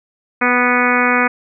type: harmonic tone with a mistuned harmonic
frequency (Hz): 246.4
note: B3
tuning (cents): -4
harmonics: 1 / 2 / 3 / 4 / 5 / 6 / 7 / 8 / 9 / 10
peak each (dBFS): -19 / -21 / -23 / -22 / -19 / -19 / -22 / -22 / -20 / -24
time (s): 0.41-1.28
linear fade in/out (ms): 10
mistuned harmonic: 3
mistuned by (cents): +17
effects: none